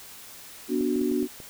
sine chord, B minor, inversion none, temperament equal with one note detuned, 245.9 / 293.7 / 370 Hz, B3 / D4 / F#4, -7 / 0 / 0 cents, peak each -27 dBFS, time 0.68-1.28 s, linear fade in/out 50 ms
clicks, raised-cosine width 2 ms, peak -30 dBFS, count 6, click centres 0.81 / 0.961 / 1.015 / 1.115 / 1.228 / 1.402 s
effects white hiss -45 dBFS RMS until 1.49 s

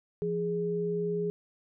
sine tone pair together, 171.51 / 415.3 Hz, F3 / G#4, -31 / 0 cents, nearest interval octave + minor third, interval 1531 cents, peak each -33 / -29 dBFS, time 0.22-1.3 s, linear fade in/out 0 ms, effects none

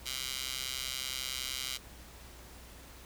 15% pulse tone with high-pass filter, 130.81 Hz, C3, in tune, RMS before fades -38 dBFS, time 0.05-1.78 s, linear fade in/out 20 ms, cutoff 3300 Hz, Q 1.3, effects added 60 Hz sine -53 dBFS peak until 3.05 s + pink hiss -53 dBFS RMS until 3.05 s

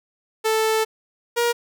sawtooth tone pair in turn, 440 / 473.9 Hz, A4 / A#4, 0 / +28 cents, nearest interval minor second, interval 128 cents, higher second, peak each -14 / -14 dBFS, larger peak neither, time 0.44-0.85 / 1.36-1.53 s, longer first, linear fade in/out 20 ms, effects none

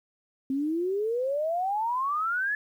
sine exponential sweep, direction up, 261.6 to 1736 Hz, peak -25 dBFS, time 0.5-2.55 s, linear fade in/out 2 ms, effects 10-bit

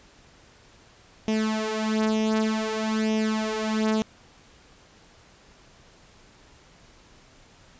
sawtooth tone with flanger, 218.1 Hz, A3, 15 cents flat, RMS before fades -25 dBFS, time 1.28-4.02 s, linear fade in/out 0 ms, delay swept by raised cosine 0.34 to 4.94 ms, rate 0.54 Hz, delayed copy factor +0.75, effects pink hiss -54 dBFS RMS until 7.79 s + resampled to 16000 Hz

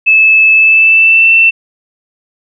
sine tone with pitch glide, 2611 to 2680 Hz, E7 to E7, -17 to +28 cents, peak -3 dBFS, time 0.06-1.51 s, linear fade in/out 20 ms, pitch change +45 cents, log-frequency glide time 0.53-1.33 s, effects none

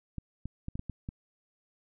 clicks, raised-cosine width 5 ms, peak -24 dBFS, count 7, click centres 0.183 / 0.456 / 0.684 / 0.755 / 0.794 / 0.897 / 1.089 s, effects none

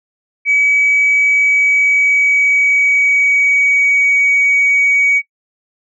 sine tone with pitch glide, 2278 to 2256 Hz, C#7 to C#7, +47 to +30 cents, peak -8 dBFS, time 0.45-5.22 s, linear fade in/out 50 ms, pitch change -17 cents, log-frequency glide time 1.22-4.17 s, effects noise-tail reverb RT60 0.1 s tail -19 dB re dry + tanh soft clip ceiling -5 dBFS

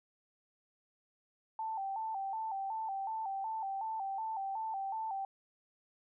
sine tone with vibrato, 830.6 Hz, G#5, in tune, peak -35 dBFS, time 1.59-5.25 s, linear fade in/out 2 ms, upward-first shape square, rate 2.7 Hz, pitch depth 110 cents each way, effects none

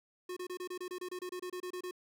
square tone bursts, 362.5 Hz, F#4, 35 cents flat, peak -39 dBFS, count 16, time 0.29-1.911 s, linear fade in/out 5 ms, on 76 ms, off 27 ms, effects none

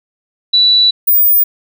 sine tone pair in turn, 3951 / 15003 Hz, B7 / A#9, 0 / +10 cents, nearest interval octave + major seventh, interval 2310 cents, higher second, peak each -6 dBFS, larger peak neither, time 0.53-0.91 / 1.07-1.44 s, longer first, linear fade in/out 10 ms, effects none

